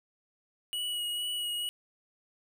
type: tone with vibrato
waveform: square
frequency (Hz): 2917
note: F#7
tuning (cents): -25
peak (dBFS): -32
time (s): 0.73-1.69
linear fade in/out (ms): 0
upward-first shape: sine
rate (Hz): 2.2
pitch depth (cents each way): 17
effects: none